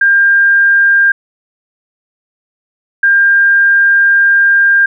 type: tone pair in turn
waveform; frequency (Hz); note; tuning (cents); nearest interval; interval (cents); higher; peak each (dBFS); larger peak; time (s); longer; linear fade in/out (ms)
sine; 1600 / 1600; G6 / G6; +35 / +35; unison; 0; neither; -5; neither; 0.01-1.12 / 3.03-4.86; second; 5
effects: none